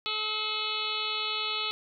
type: harmonic tone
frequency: 430.3 Hz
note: A4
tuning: 39 cents flat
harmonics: 1 / 2 / 3 / 5 / 6 / 7 / 8 / 9 / 10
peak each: -43 / -44 / -36 / -42 / -36 / -37 / -36 / -36 / -37 dBFS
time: 0.06-1.71 s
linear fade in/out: 0 ms
effects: none